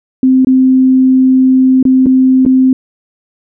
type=tone with dropouts; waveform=sine; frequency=260 Hz; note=C4; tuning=11 cents flat; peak=-4 dBFS; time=0.23-2.73 s; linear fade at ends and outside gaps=2 ms; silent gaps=0.448-0.47 / 1.828-1.852 / 2.06-2.066 / 2.452-2.462 s; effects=none